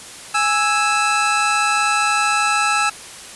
25% pulse tone pair together, 830.6 / 1318.5 Hz, G#5 / E6, 0 / 0 cents, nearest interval minor sixth, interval 800 cents, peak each -16 / -13 dBFS, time 0.34-2.9 s, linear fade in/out 10 ms, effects white hiss -36 dBFS RMS until 3.35 s + resampled to 24000 Hz

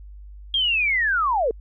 sine linear sweep, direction down, 3270 to 415.3 Hz, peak -18 dBFS, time 0.54-1.51 s, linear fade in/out 2 ms, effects added 50 Hz sine -38 dBFS peak until 1.6 s

